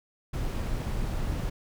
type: noise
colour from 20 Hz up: brown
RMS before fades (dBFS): -30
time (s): 0.33-1.5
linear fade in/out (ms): 10
effects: none

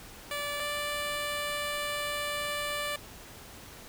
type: tone pair in turn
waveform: 10% pulse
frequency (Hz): 581 / 586.7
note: D5 / D5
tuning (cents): -19 / -2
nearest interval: unison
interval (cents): 17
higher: second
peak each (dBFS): -24 / -23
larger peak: second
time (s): 0.31-0.6 / 0.6-2.96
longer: second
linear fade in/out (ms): 2
effects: pink hiss -48 dBFS RMS until 3.88 s

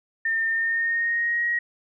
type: tone with pitch glide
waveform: sine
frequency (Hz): 1810 to 1893.4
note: A6 to A#6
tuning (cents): +48 to +26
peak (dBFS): -21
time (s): 0.25-1.59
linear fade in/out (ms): 5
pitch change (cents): +78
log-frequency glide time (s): 0.49-1.47
effects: none

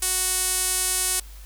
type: tone with band-pass filter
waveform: sawtooth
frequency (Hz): 370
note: F#4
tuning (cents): 0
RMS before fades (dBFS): -24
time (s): 0.02-1.2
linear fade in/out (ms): 5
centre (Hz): 9600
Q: 2
effects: added 50 Hz sine -39 dBFS peak until 1.45 s + white hiss -50 dBFS RMS until 1.45 s

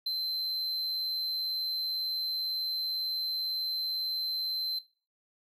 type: tone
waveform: triangle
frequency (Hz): 4091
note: C8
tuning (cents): -40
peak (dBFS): -28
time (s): 0.06-4.79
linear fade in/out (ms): 5
effects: noise-tail reverb RT60 0.4 s tail -19 dB re dry

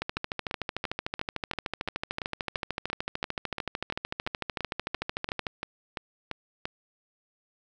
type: two click trains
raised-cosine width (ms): 0.3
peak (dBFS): -14 / -16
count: 74 / 20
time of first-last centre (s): 0.02-5.468 / 0.17-6.655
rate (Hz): 13.4 / 2.93
effects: none

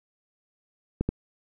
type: clicks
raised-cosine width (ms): 3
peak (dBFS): -12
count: 2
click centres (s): 1.01 / 1.09
effects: none

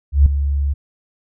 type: tone with ADSR envelope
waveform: sine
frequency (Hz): 70.6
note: C#2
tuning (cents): +32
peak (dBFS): -4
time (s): 0.12-0.74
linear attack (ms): 140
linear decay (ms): 4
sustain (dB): -11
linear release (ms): 16
effects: none

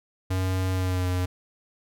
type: tone with pitch glide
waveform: square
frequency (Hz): 93.3 to 90.75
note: F#2 to F#2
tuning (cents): +15 to -33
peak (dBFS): -24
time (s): 0.3-1.26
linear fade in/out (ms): 10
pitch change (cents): -48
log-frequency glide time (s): 0.72-1.07
effects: none

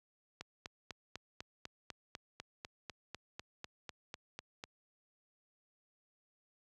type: click train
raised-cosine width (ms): 0.2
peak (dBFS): -26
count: 18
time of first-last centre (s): 0.41-4.639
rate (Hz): 4.02
effects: high-pass 60 Hz 12 dB/octave

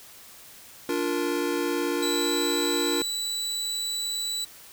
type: chord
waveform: square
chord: Bb major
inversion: first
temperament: just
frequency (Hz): 291.4 / 349.6 / 466.2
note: D4 / F4 / Bb4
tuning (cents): -13 / +2 / 0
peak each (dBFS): -30 / -29 / -31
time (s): 0.89-3.02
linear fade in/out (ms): 2
type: tone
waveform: 30% pulse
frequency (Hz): 3951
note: B7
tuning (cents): 0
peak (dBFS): -25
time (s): 2.02-4.45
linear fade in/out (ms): 10
effects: white hiss -48 dBFS RMS until 4.72 s

